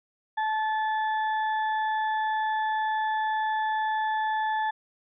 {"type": "harmonic tone", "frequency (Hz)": 869, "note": "A5", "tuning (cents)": -22, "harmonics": [1, 2, 4], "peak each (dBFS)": [-25, -32, -45], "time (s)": [0.37, 4.71], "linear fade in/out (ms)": 10, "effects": []}